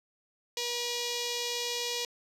5% pulse tone with notch filter, 480.5 Hz, B4, 48 cents flat, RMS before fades -33 dBFS, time 0.57-2.05 s, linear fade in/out 2 ms, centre 1400 Hz, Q 0.72, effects low-pass 10000 Hz 12 dB/octave

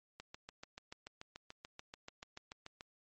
click train, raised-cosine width 0.2 ms, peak -30 dBFS, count 19, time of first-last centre 0.2-2.809 s, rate 6.9 Hz, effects MP3 32 kbps

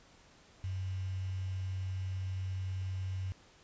sine tone with quantisation, 94 Hz, F#2, 28 cents sharp, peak -34 dBFS, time 0.64-3.32 s, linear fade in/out 0 ms, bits 9, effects pink hiss -61 dBFS RMS until 3.63 s + resampled to 16000 Hz

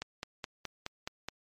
click train, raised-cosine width 0.2 ms, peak -19 dBFS, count 7, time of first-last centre 0.02-1.286 s, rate 4.74 Hz, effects MP3 64 kbps

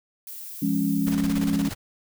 violet noise, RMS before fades -38 dBFS, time 0.27-1.12 s, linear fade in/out 2 ms
sine chord, Db major, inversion first, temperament just, 173.24 / 207.9 / 277.2 Hz, F3 / Ab3 / Db4, -14 / +2 / 0 cents, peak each -27 / -25 / -24 dBFS, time 0.62-1.69 s, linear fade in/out 5 ms
pink noise with tremolo, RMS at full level -33 dBFS, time 1.06-1.75 s, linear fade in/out 20 ms, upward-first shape square, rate 17 Hz, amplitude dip 60%
effects none

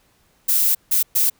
violet noise bursts at uneven times, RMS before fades -17 dBFS, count 3, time 0.48-0.75 / 0.91-1.03 / 1.15-1.3 s, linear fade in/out 10 ms, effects pink hiss -60 dBFS RMS until 1.39 s

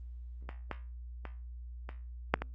clicks, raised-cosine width 0.5 ms, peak -26 / -20 / -26 / -27 / -9 / -20 dBFS, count 6, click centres 0.491 / 0.713 / 1.253 / 1.891 / 2.34 / 2.42 s, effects added 60 Hz sine -42 dBFS peak until 2.54 s + Opus 24 kbps

